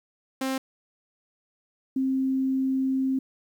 sawtooth / sine tone pair in turn, 264.7 / 264.7 Hz, C4 / C4, +20 / +20 cents, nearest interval unison, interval 0 cents, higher neither, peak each -22 dBFS, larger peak neither, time 0.41-0.58 / 1.96-3.19 s, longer second, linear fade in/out 5 ms, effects 10-bit

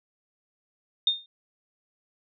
sine tone with exponential decay, 3652 Hz, A#7, 36 cents flat, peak -16 dBFS, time 1.07-1.26 s, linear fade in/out 2 ms, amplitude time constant 41 ms, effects none

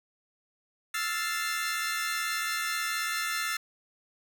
sawtooth chord, F major seventh, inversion third, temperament equal, 1318.5 / 1396.9 / 1760 / 2093 Hz, E6 / F6 / A6 / C7, 0 / 0 / 0 / 0 cents, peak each -31 / -33 / -30 / -32 dBFS, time 0.94-3.57 s, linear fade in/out 5 ms, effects none

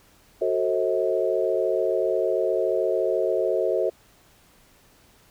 sine chord, F# diminished seventh, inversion none, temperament just, 370 / 444 / 532.8 / 639.4 Hz, F#4 / A4 / C5 / Eb5, 0 / +16 / +31 / +47 cents, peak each -26 dBFS, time 0.41-3.9 s, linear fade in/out 10 ms, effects pink hiss -57 dBFS RMS until 5.3 s

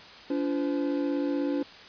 triangle tone cluster, 285.6 / 341.9 / 512 Hz, D4 / F4 / C5, -48 / -37 / -38 cents, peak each -25 / -31 / -32 dBFS, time 0.3-1.63 s, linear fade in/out 5 ms, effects white hiss -47 dBFS RMS until 1.88 s + resampled to 11025 Hz

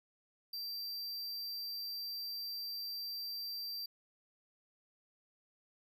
square tone, 4699 Hz, D8, in tune, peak -40 dBFS, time 0.53-3.86 s, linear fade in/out 5 ms, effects none

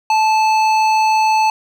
sine tone with hard clipping, 873 Hz, A5, 14 cents flat, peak -13 dBFS, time 0.1-1.5 s, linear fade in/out 2 ms, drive 12 dB, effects none

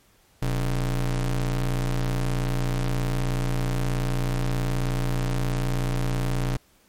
square ring-modulated tone, 77.78 Hz, D#2, in tune, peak -20 dBFS, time 0.42-6.57 s, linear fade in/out 5 ms, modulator 48.4 Hz, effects pink hiss -60 dBFS RMS until 6.88 s + MP3 64 kbps

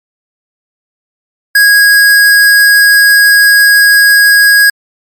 square tone, 1649 Hz, G#6, 13 cents flat, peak -3 dBFS, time 1.55-4.7 s, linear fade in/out 5 ms, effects MP3 96 kbps

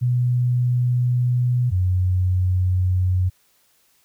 sine tone pair in turn, 123.47 / 91.73 Hz, B2 / F#2, 0 / -14 cents, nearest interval perfect fourth, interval 514 cents, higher first, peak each -16 dBFS, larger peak neither, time 0.01-1.71 / 1.71-3.3 s, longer first, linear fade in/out 20 ms, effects white hiss -61 dBFS RMS until 4.04 s

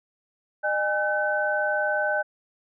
sine tone cluster, 607 / 818 / 1521 Hz, D#5 / G#5 / F#6, -43 / -26 / +47 cents, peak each -26 / -29 / -25 dBFS, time 0.63-2.23 s, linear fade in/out 20 ms, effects none

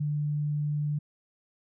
sine tone, 148.1 Hz, D3, 15 cents sharp, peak -26 dBFS, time 0-0.99 s, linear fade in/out 10 ms, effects none

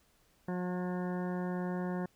harmonic tone with a mistuned harmonic, 180.2 Hz, F#3, 45 cents flat, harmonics 1 / 2 / 3 / 4 / 5 / 6 / 8 / 9 / 10, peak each -34 / -40 / -44 / -46 / -48 / -50 / -52 / -53 / -54 dBFS, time 0.48-2.06 s, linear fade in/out 5 ms, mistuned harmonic 9, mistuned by +18 cents, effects pink hiss -69 dBFS RMS until 2.15 s

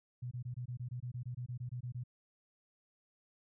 sine tone bursts, 123.2 Hz, B2, 4 cents flat, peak -38 dBFS, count 16, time 0.22-2.038 s, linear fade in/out 10 ms, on 93 ms, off 22 ms, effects none

